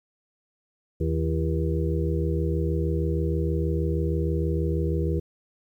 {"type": "harmonic tone with a mistuned harmonic", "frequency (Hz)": 79.9, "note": "D#2", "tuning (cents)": 47, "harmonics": [1, 2, 4, 5, 6], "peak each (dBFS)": [-25, -28, -31, -32, -33], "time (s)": [1, 5.2], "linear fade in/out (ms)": 10, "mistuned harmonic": 4, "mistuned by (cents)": 72, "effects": ["10-bit"]}